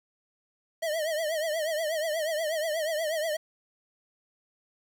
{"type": "tone with vibrato", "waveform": "square", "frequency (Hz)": 631, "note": "D#5", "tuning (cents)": 24, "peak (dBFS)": -28, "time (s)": [0.82, 3.37], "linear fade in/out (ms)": 10, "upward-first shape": "triangle", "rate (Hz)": 8.3, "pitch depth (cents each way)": 120, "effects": ["9-bit"]}